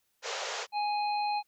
pink band-pass noise, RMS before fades -36 dBFS, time 0.22-0.67 s, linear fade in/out 50 ms, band 420 to 7200 Hz, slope 96 dB/octave
harmonic tone, 830.6 Hz, G#5, in tune, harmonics 1 / 3 / 5, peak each -28 / -40 / -40 dBFS, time 0.72-1.43 s, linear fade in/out 50 ms
effects white hiss -75 dBFS RMS until 1.47 s

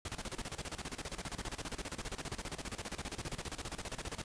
pink noise with tremolo, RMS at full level -40 dBFS, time 0.05-4.24 s, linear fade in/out 2 ms, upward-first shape square, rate 15 Hz, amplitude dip 80%, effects resampled to 22050 Hz

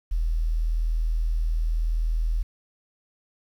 sine tone, 40.44 Hz, E1, 32 cents flat, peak -21 dBFS, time 0.11-2.43 s, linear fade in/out 10 ms, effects 9-bit

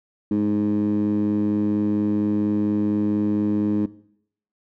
15% pulse tone with band-pass filter, 104.3 Hz, G#2, 8 cents sharp, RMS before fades -21 dBFS, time 0.31-3.86 s, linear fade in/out 5 ms, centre 260 Hz, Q 5.8, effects noise-tail reverb RT60 0.7 s tail -19 dB re dry

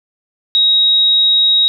sine tone, 3796 Hz, A#7, 31 cents sharp, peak -8 dBFS, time 0.55-1.68 s, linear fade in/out 0 ms, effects none

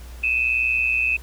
sine tone pair together, 2516 / 2637 Hz, D#7 / E7, +19 / 0 cents, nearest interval minor second, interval 81 cents, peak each -21 dBFS, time 0.23-1.17 s, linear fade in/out 10 ms, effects added 60 Hz sine -36 dBFS peak until 1.22 s + pink hiss -47 dBFS RMS until 1.22 s

